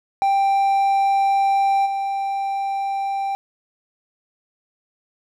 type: tone with level steps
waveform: triangle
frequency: 787 Hz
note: G5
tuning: 7 cents sharp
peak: -13 / -19 dBFS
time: 0.22-3.35 s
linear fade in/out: 0 ms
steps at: 1.85 s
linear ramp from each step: 20 ms
effects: none